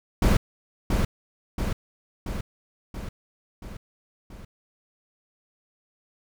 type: noise with echo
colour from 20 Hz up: brown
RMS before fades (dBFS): -18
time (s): 0.22-0.37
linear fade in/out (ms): 5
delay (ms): 680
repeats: 6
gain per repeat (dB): -4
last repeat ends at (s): 4.45
effects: none